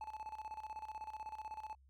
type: tone with tremolo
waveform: triangle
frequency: 866 Hz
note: A5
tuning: 28 cents flat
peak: -40 dBFS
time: 0.01-1.75 s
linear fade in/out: 2 ms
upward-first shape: square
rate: 16 Hz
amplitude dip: 75%
effects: added 67 Hz sine -63 dBFS peak until 1.89 s